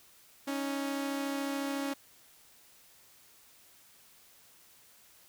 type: tone pair together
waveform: sawtooth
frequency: 277.2 / 311.1 Hz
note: C#4 / D#4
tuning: 0 / 0 cents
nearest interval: major second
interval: 200 cents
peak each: -29 / -37 dBFS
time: 0.47-1.94 s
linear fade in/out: 10 ms
effects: white hiss -60 dBFS RMS until 5.28 s

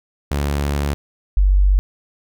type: tone pair in turn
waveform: sawtooth / sine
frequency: 71.6 / 47.96 Hz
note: D2 / G1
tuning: -43 / -37 cents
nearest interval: perfect fifth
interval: 694 cents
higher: first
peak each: -14 / -10 dBFS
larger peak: second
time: 0.31-0.94 / 1.37-1.79 s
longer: first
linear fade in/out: 0 ms
effects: none

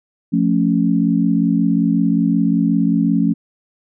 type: chord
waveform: sine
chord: F augmented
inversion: none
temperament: equal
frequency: 174.61 / 220 / 277.2 Hz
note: F3 / A3 / C#4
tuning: 0 / 0 / 0 cents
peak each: -17 dBFS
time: 0.32-3.34 s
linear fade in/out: 20 ms
effects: none

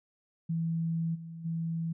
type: tone with level steps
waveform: sine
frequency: 164.81 Hz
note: E3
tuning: in tune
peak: -28 / -40 / -30 dBFS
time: 0.49-1.93 s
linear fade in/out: 10 ms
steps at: 1.14 / 1.44 s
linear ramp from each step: 20 ms
effects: none

